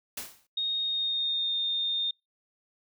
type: noise with exponential decay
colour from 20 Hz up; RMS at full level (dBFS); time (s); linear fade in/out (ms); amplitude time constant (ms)
white; -33; 0.17-0.47; 5; 65
type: tone with pitch glide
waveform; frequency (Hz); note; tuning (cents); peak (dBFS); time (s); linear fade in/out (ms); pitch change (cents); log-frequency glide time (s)
sine; 3719 to 3647; A#7 to A#7; -5 to -39; -26; 0.57-2.11; 5; -34; 0.82-1.58
effects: noise-tail reverb RT60 0.2 s tail -24 dB re dry